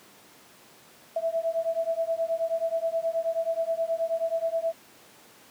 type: beating tone pair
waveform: sine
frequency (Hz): 655 / 664.4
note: E5 / E5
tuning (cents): -11 / +13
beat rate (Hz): 9.4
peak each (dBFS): -28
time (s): 1.16-4.73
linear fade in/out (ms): 5
effects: pink hiss -53 dBFS RMS until 5.5 s + high-pass 200 Hz 12 dB/octave